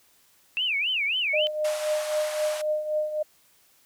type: tone with vibrato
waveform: sine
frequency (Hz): 2600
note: E7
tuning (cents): -24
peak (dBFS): -23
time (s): 0.57-1.47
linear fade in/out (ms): 0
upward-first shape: sine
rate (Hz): 3.7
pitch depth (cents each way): 290
type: tone with tremolo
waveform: sine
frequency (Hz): 610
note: D#5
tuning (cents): -34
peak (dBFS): -21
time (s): 1.33-3.23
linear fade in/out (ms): 10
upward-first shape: triangle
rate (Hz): 3.8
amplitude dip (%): 70
type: band-pass noise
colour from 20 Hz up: pink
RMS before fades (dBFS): -37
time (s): 1.64-2.62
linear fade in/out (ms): 10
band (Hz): 660 to 12000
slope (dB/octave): 48
effects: white hiss -61 dBFS RMS until 3.85 s